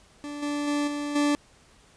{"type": "tone with level steps", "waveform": "40% pulse", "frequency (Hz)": 291.5, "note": "D4", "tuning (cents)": -13, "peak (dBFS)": [-33, -26, -23, -28, -20], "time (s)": [0.24, 1.35], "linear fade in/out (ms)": 0, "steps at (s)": [0.42, 0.67, 0.87, 1.15], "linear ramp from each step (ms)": 10, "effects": ["pink hiss -57 dBFS RMS until 1.96 s", "resampled to 22050 Hz"]}